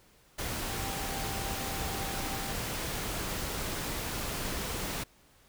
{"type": "tone in noise", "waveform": "sine", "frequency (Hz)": 784, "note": "G5", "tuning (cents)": 0, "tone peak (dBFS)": -42, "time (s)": [0.69, 2.53], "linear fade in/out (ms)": 10, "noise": "pink", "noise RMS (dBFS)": -35, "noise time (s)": [0.38, 5.04], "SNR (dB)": -10, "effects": ["pink hiss -62 dBFS RMS until 5.48 s"]}